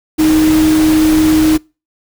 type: tone in noise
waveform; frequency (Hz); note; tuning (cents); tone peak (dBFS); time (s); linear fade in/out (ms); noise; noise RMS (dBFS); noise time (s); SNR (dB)
sine; 312.4; D#4; +7; -7; 0.18-1.58; 20; pink; -20; 0.18-1.58; +10
effects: noise-tail reverb RT60 0.3 s tail -26 dB re dry